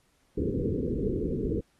white low-pass noise, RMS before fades -29 dBFS, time 0.37-1.61 s, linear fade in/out 10 ms, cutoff 480 Hz, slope 96 dB/octave, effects pink hiss -69 dBFS RMS until 1.79 s + AAC 32 kbps

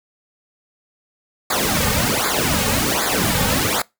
pink noise with flanger, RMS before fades -19 dBFS, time 1.5-3.82 s, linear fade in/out 5 ms, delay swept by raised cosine 0.34 to 3.04 ms, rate 1.3 Hz, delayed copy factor -0.95, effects noise-tail reverb RT60 0.2 s tail -23 dB re dry

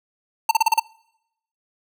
square tone bursts, 899 Hz, A5, 37 cents sharp, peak -13 dBFS, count 6, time 0.49-0.797 s, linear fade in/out 5 ms, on 22 ms, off 35 ms, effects noise-tail reverb RT60 0.8 s tail -25 dB re dry

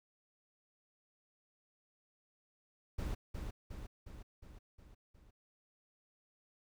brown noise with echo, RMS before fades -38 dBFS, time 2.98-3.15 s, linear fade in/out 10 ms, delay 360 ms, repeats 6, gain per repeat -4 dB, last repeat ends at 5.31 s, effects none

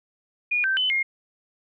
sine tone with pitch steps, 2442 / 1555 / 3025 / 2134 Hz, D#7 / G6 / F#7 / C7, -33 / -14 / +38 / +34 cents, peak -20 dBFS, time 0.51-1.03 s, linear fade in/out 10 ms, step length 130 ms, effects none

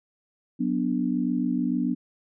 sine chord, B minor, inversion second, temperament equal, 185 / 246.9 / 293.7 Hz, F#3 / B3 / D4, 0 / 0 / 0 cents, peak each -29 / -25 / -28 dBFS, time 0.59-1.95 s, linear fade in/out 20 ms, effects none

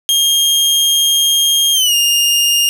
sawtooth tone with pitch glide, 3226 to 2825 Hz, G7 to F7, +49 to +19 cents, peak -7 dBFS, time 0.09-2.69 s, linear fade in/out 0 ms, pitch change -230 cents, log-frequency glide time 1.73-1.94 s, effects 7-bit

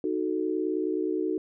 sine chord, D# diminished, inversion none, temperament equal, 311.1 / 370 / 440 Hz, D#4 / F#4 / A4, 0 / 0 / 0 cents, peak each -29 / -29 / -32 dBFS, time 0.04-1.38 s, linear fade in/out 2 ms, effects none

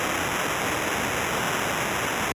blue noise with sample-and-hold, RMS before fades -26 dBFS, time 0-2.32 s, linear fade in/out 0 ms, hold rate 4410 Hz, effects high-pass 80 Hz 12 dB/octave + resampled to 32000 Hz

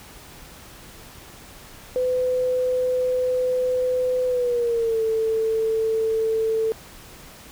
sine tone with pitch glide, 505 to 444.7 Hz, B4 to A4, +39 to +18 cents, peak -19 dBFS, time 1.96-6.72 s, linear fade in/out 0 ms, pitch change -221 cents, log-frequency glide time 4.26-5.02 s, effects pink hiss -44 dBFS RMS until 7.51 s

